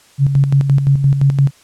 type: tone with tremolo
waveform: sine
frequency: 138.59 Hz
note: C#3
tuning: in tune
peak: -7 dBFS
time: 0.18-1.51 s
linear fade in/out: 50 ms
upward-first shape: square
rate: 5.8 Hz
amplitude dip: 55%
effects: white hiss -48 dBFS RMS until 1.63 s + low-pass 9000 Hz 12 dB/octave